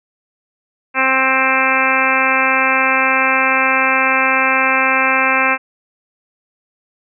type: harmonic tone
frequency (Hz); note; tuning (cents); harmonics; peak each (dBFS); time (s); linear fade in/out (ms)
263.4; C4; +12; 1 / 2 / 3 / 4 / 5 / 6 / 7 / 8 / 9 / 10; -25 / -23 / -22 / -19 / -21 / -19 / -24 / -21 / -19 / -20; 0.94-5.58; 50
effects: none